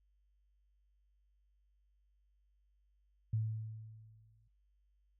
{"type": "tone with exponential decay", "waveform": "sine", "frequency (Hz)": 110, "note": "A2", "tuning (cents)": 0, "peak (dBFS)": -30, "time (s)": [3.33, 4.48], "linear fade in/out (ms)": 5, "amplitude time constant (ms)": 250, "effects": ["noise-tail reverb RT60 0.3 s tail -25 dB re dry", "added 50 Hz sine -70 dBFS peak until 5.19 s"]}